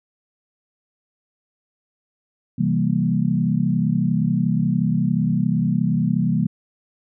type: chord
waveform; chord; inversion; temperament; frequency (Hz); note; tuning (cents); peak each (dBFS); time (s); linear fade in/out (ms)
sine; C dominant seventh; none; equal; 130.81 / 164.81 / 196 / 233.1; C3 / E3 / G3 / Bb3; 0 / 0 / 0 / 0; -24 / -21 / -22 / -23; 2.58-6.47; 10
effects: none